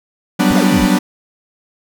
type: chord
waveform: 45% pulse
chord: G major seventh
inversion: third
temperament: equal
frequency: 185 / 196 / 246.9 / 293.7 Hz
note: F#3 / G3 / B3 / D4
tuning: 0 / 0 / 0 / 0 cents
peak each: -16 dBFS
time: 0.39-0.99 s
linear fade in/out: 10 ms
type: exponential two-way sweep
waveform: square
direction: up then down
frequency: 36.71 to 746 to 36.71 Hz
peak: -20 dBFS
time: 0.5-0.86 s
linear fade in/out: 10 ms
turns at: 0.57 s
effects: none